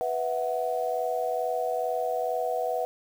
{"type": "chord", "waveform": "sine", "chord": "B suspended fourth", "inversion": "none", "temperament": "just", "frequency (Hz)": [493.9, 658.5, 740.8], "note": ["B4", "E5", "F#5"], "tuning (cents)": [0, -2, 2], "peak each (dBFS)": -30, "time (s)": [0.01, 2.85], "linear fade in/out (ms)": 0, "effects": ["8-bit"]}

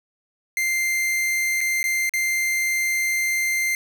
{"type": "tone with dropouts", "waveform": "45% pulse", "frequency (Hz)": 2093, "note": "C7", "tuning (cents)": 0, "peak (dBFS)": -20, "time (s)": [0.57, 3.75], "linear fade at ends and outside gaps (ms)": 1, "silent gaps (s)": [[1.607, 1.612], [1.83, 1.84], [2.094, 2.137]], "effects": []}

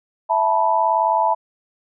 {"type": "chord", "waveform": "sine", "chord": "E suspended fourth", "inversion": "none", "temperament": "equal with one note detuned", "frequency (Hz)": [659.3, 880, 978.7], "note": ["E5", "A5", "B5"], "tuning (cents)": [0, 0, -16], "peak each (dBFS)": [-21, -18, -19], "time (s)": [0.29, 1.35], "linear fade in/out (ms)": 20, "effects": []}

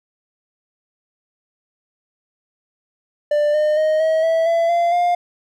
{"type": "tone with pitch steps", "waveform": "triangle", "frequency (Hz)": [592, 606.9, 622.2, 637.8, 653.8, 670.3, 687.1, 704.4], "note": ["D5", "D#5", "D#5", "D#5", "E5", "E5", "F5", "F5"], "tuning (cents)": [14, -43, 0, 43, -14, 29, -28, 15], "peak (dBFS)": -12, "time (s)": [3.31, 5.15], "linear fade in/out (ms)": 5, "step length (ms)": 230, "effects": []}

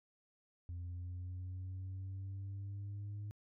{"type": "exponential sweep", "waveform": "sine", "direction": "up", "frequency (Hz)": [87, 103.83], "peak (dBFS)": -39, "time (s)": [0.69, 3.31], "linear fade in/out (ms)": 0, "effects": ["tanh soft clip ceiling -40 dBFS"]}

